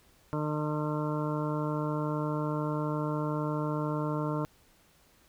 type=harmonic tone; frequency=151.2 Hz; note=D#3; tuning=49 cents flat; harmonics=1 / 2 / 3 / 4 / 6 / 7 / 8 / 9; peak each=-32 / -34 / -38 / -38 / -41 / -40 / -47 / -43 dBFS; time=0.33-4.45 s; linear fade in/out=0 ms; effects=pink hiss -63 dBFS RMS until 5.28 s